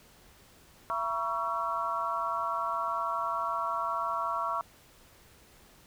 harmonic tone with a mistuned harmonic, 224.1 Hz, A3, 32 cents sharp, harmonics 3 / 4 / 5 / 6, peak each -37 / -35 / -32 / -35 dBFS, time 0.9-4.61 s, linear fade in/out 0 ms, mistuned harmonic 4, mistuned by +110 cents, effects pink hiss -58 dBFS RMS until 5.86 s

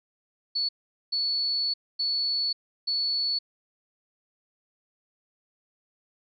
sine tone bursts at uneven times, 4429 Hz, C#8, 2 cents flat, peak -24 dBFS, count 4, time 0.55-0.69 / 1.12-1.74 / 1.99-2.53 / 2.87-3.39 s, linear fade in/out 10 ms, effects none

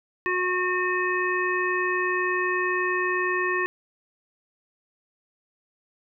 harmonic tone, 364.1 Hz, F#4, 28 cents flat, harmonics 1 / 3 / 5 / 7, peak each -27 / -28 / -26 / -32 dBFS, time 0.26-3.66 s, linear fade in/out 0 ms, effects none

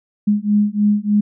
sine beating tone pair, 206 / 209.3 Hz, G#3 / G#3, -14 / +14 cents, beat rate 3.3 Hz, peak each -16 dBFS, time 0.27-1.21 s, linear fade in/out 10 ms, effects none

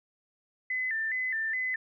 sine tone with vibrato, 1900 Hz, A#6, 33 cents sharp, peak -28 dBFS, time 0.7-1.76 s, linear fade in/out 5 ms, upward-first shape square, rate 2.4 Hz, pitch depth 110 cents each way, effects none

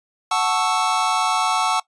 square chord, F# minor seventh, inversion none, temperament equal, 740 / 880 / 1108.7 / 1318.5 Hz, F#5 / A5 / C#6 / E6, 0 / 0 / 0 / 0 cents, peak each -24 dBFS, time 0.31-1.8 s, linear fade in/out 5 ms, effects noise-tail reverb RT60 0.1 s tail -20 dB re dry + resampled to 22050 Hz

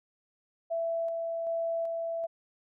sine tone with tremolo, 665 Hz, E5, 15 cents sharp, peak -28 dBFS, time 0.7-2.27 s, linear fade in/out 20 ms, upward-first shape square, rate 1.3 Hz, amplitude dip 25%, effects none

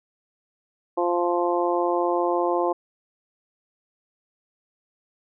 harmonic tone, 174.61 Hz, F3, in tune, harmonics 2 / 3 / 4 / 5 / 6, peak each -24 / -26 / -27 / -28 / -29 dBFS, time 0.97-2.73 s, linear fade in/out 10 ms, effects none

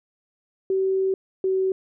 sine tone pair in turn, 382.2 / 379.1 Hz, G4 / F#4, -44 / +42 cents, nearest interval unison, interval 14 cents, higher first, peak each -19 / -19 dBFS, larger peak neither, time 0.7-1.14 / 1.44-1.72 s, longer first, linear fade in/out 2 ms, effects none

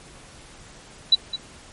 sine tone with echo, 3951 Hz, B7, in tune, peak -10 dBFS, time 1.12-1.15 s, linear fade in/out 5 ms, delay 210 ms, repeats 1, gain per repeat -14 dB, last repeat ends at 1.36 s, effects pink hiss -46 dBFS RMS until 1.72 s + MP3 48 kbps

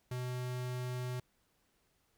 square tone, 125.3 Hz, B2, 25 cents sharp, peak -37 dBFS, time 0.11-1.2 s, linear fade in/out 5 ms, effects pink hiss -75 dBFS RMS until 2.17 s

